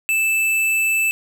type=tone with hard clipping; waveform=sine; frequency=2637 Hz; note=E7; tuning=in tune; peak=-17 dBFS; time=0.09-1.11 s; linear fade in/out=0 ms; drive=15 dB; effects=none